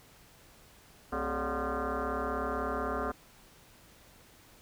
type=tone with frequency modulation; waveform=sine; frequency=392 Hz; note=G4; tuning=in tune; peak=-30 dBFS; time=1.12-3.12 s; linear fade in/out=10 ms; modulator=164 Hz; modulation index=6.3; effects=pink hiss -58 dBFS RMS until 4.61 s